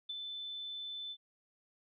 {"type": "tone with ADSR envelope", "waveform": "sine", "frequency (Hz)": 3520, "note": "A7", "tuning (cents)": 0, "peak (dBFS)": -36, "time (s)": [0.09, 1.17], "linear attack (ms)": 9, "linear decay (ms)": 24, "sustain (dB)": -4, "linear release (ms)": 58, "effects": []}